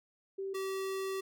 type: tone pair in turn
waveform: sine / square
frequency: 388.4 / 384.8 Hz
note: G4 / G4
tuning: -16 / -32 cents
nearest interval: unison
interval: 16 cents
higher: first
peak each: -35 / -35 dBFS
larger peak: neither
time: 0.38-0.54 / 0.54-1.21 s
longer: second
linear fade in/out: 10 ms
effects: none